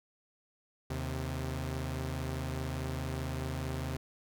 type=tone pair together; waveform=sawtooth; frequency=77.89 / 131 Hz; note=D#2 / C3; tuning=+2 / +2 cents; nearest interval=major sixth; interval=900 cents; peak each=-33 / -33 dBFS; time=0.9-3.97 s; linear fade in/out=5 ms; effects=none